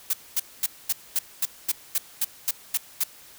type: noise bursts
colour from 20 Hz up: blue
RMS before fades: -23 dBFS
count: 12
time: 0.1-3.038 s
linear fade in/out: 5 ms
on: 34 ms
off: 230 ms
effects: white hiss -49 dBFS RMS until 3.38 s